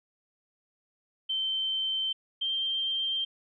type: tone pair in turn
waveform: sine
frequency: 3105 / 3156 Hz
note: G7 / G7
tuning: -17 / +11 cents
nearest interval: unison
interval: 28 cents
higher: second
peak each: -27 dBFS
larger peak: neither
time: 1.29-2.13 / 2.41-3.25 s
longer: neither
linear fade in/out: 10 ms
effects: none